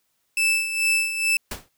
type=tone with tremolo; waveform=40% pulse; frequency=2636 Hz; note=E7; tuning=1 cent flat; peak=-16 dBFS; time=0.37-1.37 s; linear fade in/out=2 ms; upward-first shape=sine; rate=2.3 Hz; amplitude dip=65%
type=noise with exponential decay; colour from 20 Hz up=pink; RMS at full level=-26 dBFS; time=1.51-1.69 s; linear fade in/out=5 ms; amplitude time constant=37 ms
effects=white hiss -71 dBFS RMS until 1.77 s